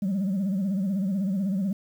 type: tone with vibrato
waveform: sine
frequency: 193.2 Hz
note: G3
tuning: 25 cents flat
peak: -21 dBFS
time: 0.02-1.73 s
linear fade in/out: 5 ms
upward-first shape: sine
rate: 16 Hz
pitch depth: 110 cents each way
effects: tanh soft clip ceiling -22 dBFS + 9-bit